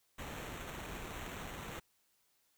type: noise with sample-and-hold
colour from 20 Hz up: pink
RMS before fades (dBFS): -45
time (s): 0.18-1.8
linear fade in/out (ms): 10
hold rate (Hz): 4900
effects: white hiss -75 dBFS RMS until 2.57 s